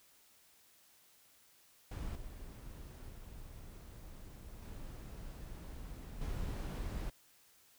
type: noise with level steps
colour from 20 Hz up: brown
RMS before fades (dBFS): -41 / -49 / -51 / -47 / -39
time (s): 1.91-7.1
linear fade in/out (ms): 5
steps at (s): 2.15 / 3.1 / 4.62 / 6.21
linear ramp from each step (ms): 5
effects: white hiss -66 dBFS RMS until 7.78 s